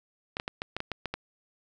clicks, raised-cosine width 0.3 ms, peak -16 dBFS, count 9, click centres 0.369 / 0.399 / 0.479 / 0.619 / 0.766 / 0.804 / 0.917 / 1.057 / 1.14 s, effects none

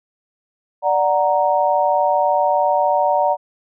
sine chord, D augmented, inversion none, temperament equal, 587.3 / 740 / 932.3 Hz, D5 / F#5 / A#5, 0 / 0 / 0 cents, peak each -18 dBFS, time 0.82-3.37 s, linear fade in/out 50 ms, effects none

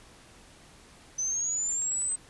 sine linear sweep, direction up, 6050 to 8240 Hz, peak -27 dBFS, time 1.18-2.16 s, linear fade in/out 10 ms
click train, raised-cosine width 0.3 ms, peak -34 dBFS, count 5, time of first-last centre 1.72-2.12 s, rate 10 Hz
effects pink hiss -54 dBFS RMS until 2.29 s + resampled to 24000 Hz

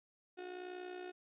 35% pulse tone with amplitude modulation, 363.1 Hz, F#4, 33 cents flat, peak -40 dBFS, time 0.37-1.12 s, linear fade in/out 20 ms, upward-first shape sine, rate 61.1 Hz, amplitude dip 60%, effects resampled to 8000 Hz

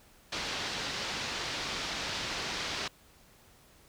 white low-pass noise, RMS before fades -36 dBFS, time 0.32-2.88 s, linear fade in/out 5 ms, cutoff 5100 Hz, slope 24 dB/octave, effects pink hiss -60 dBFS RMS until 3.88 s

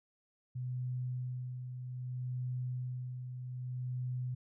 sine tone with tremolo, 125.8 Hz, B2, 32 cents sharp, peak -34 dBFS, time 0.55-4.35 s, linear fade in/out 10 ms, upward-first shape sine, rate 0.63 Hz, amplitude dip 50%, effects none

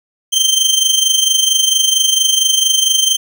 25% pulse tone with amplitude modulation, 3136 Hz, G7, in tune, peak -4 dBFS, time 0.32-3.17 s, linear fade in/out 20 ms, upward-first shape sine, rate 24.4 Hz, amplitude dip 65%, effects none

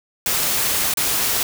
white noise with dropouts, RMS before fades -20 dBFS, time 0.26-1.43 s, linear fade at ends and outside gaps 1 ms, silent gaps 0.938-0.972 s, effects none

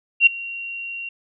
sine tone with ADSR envelope, 2753 Hz, F7, 25 cents flat, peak -6 dBFS, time 0.2-1.09 s, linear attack 64 ms, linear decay 11 ms, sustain -22 dB, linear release 4 ms, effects none

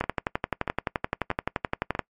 two click trains, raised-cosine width 0.5 ms, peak -13 / -9 dBFS, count 4 / 24, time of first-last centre 0.04-1.951 / 0.01-1.993 s, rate 1.57 / 11.6 Hz, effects noise-tail reverb RT60 0.1 s tail -23 dB re dry + MP3 64 kbps

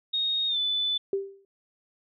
sine tone with pitch glide, 3726 to 3497 Hz, A#7 to A7, -2 to -11 cents, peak -24 dBFS, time 0.13-0.98 s, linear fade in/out 10 ms, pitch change -109 cents, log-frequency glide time 0.48-0.58 s
sine tone with exponential decay, 392.9 Hz, G4, 4 cents sharp, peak -21 dBFS, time 1.13-1.45 s, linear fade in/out 2 ms, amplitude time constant 68 ms
effects none

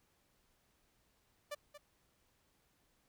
sawtooth tone with echo, 587.3 Hz, D5, in tune, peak -36 dBFS, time 1.51-1.55 s, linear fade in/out 10 ms, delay 230 ms, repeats 1, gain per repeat -11 dB, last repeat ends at 1.78 s, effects pink hiss -75 dBFS RMS until 3.08 s

